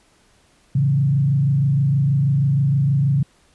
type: tone with frequency modulation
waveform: sine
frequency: 138.5 Hz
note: C#3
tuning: 1 cent flat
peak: -14 dBFS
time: 0.75-3.23 s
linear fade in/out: 5 ms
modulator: 26.3 Hz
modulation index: 0.68
effects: pink hiss -57 dBFS RMS until 3.54 s + resampled to 24000 Hz